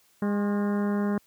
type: harmonic tone with a mistuned harmonic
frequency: 204 Hz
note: G#3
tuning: 31 cents flat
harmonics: 1 / 2 / 3 / 4 / 5 / 6 / 7 / 8 / 9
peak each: -24 / -32 / -38 / -41 / -40 / -46 / -43 / -46 / -48 dBFS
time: 0.22-1.18 s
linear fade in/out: 2 ms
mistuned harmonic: 5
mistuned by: +63 cents
effects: white hiss -63 dBFS RMS until 1.26 s + high-pass 60 Hz 12 dB/octave